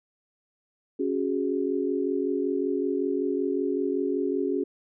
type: chord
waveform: sine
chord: C# suspended fourth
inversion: none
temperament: equal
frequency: 277.2 / 370 / 415.3 Hz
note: C#4 / F#4 / G#4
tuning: 0 / 0 / 0 cents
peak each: -28 / -28 / -29 dBFS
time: 0.99-4.64 s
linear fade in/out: 10 ms
effects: none